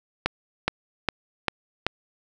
accelerating click train, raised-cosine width 0.3 ms, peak -5 dBFS, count 5, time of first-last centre 0.26-1.866 s, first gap 420 ms, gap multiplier 0.97, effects none

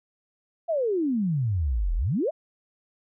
sine exponential two-way sweep, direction down then up, 698.5 to 37.86 to 698.5 Hz, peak -22 dBFS, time 0.68-2.31 s, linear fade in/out 20 ms, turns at 1.95 s, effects none

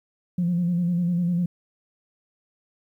sine tone with vibrato, 174.5 Hz, F3, 1 cent flat, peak -19 dBFS, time 0.38-1.46 s, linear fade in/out 5 ms, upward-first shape square, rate 10 Hz, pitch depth 39 cents each way, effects tanh soft clip ceiling -16 dBFS + 10-bit

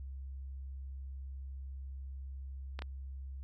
clicks, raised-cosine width 0.3 ms, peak -25 dBFS, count 2, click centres 2.791 / 2.821 s, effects added 67 Hz sine -41 dBFS peak until 3.43 s

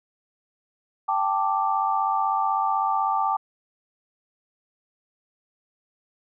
sine chord, G suspended second, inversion none, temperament equal, 784 / 880 / 1174.7 Hz, G5 / A5 / D6, 0 / 0 / 0 cents, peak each -25 dBFS, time 1.08-3.37 s, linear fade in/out 10 ms, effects none

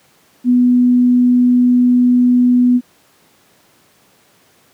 sine tone, 246.9 Hz, B3, in tune, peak -7 dBFS, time 0.44-2.81 s, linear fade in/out 50 ms, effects pink hiss -52 dBFS RMS until 4.73 s + high-pass 150 Hz 12 dB/octave

